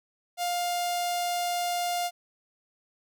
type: tone with notch filter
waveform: sawtooth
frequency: 704 Hz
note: F5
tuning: 14 cents sharp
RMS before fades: -29 dBFS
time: 0.37-2.11 s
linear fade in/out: 50 ms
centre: 1600 Hz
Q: 1.3
effects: none